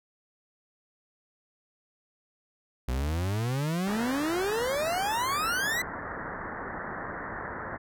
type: exponential sweep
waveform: 40% pulse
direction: up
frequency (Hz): 59.6 to 2032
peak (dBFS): -26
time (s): 2.88-5.82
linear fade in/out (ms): 5
type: low-pass noise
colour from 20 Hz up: white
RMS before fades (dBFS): -37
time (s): 3.86-7.78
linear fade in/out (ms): 20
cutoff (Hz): 1900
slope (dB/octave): 96
effects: none